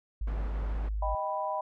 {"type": "tone", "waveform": "sine", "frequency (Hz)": 51.91, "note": "G#1", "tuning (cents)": 0, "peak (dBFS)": -29, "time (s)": [0.21, 1.15], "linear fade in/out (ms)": 5}
{"type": "low-pass noise", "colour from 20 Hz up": "pink", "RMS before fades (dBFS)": -43, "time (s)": [0.27, 0.89], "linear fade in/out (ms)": 5, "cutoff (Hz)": 1300, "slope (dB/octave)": 12}
{"type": "chord", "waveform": "sine", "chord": "Eb augmented", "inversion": "none", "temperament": "equal", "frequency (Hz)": [622.3, 784, 987.8], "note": ["Eb5", "G5", "B5"], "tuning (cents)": [0, 0, 0], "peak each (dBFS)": [-34, -35, -33], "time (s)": [1.02, 1.61], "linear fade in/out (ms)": 5}
{"effects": []}